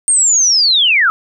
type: linear sweep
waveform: sine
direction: down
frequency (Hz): 8740 to 1244.5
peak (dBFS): -8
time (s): 0.08-1.1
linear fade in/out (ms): 0
effects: none